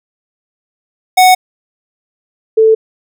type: tone pair in turn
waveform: square / sine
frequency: 740 / 441.9 Hz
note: F#5 / A4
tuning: 0 / +7 cents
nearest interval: major sixth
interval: 893 cents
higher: first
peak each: -4 dBFS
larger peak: neither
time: 1.17-1.35 / 2.57-2.75 s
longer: neither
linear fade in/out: 10 ms
effects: none